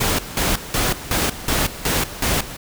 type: noise with tremolo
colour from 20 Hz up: pink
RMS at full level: -19 dBFS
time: 0-2.57 s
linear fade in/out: 10 ms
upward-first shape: square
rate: 2.7 Hz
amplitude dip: 80%
effects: none